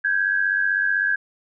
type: tone pair together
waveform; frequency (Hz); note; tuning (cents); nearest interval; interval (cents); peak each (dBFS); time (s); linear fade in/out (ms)
sine; 1568 / 1663.9; G6 / G#6; 0 / +3; minor second; 103; -21; 0.04-1.16; 10
effects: none